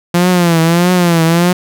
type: tone with vibrato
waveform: sawtooth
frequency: 172 Hz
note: F3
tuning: 26 cents flat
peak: -4 dBFS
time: 0.14-1.53 s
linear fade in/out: 5 ms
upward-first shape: triangle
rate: 1.6 Hz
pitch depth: 110 cents each way
effects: none